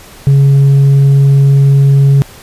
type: tone with tanh clipping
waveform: sine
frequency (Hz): 138.59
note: C#3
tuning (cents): 0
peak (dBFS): -4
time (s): 0.27-2.22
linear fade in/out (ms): 0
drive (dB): 2
effects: pink hiss -35 dBFS RMS until 2.42 s + resampled to 32000 Hz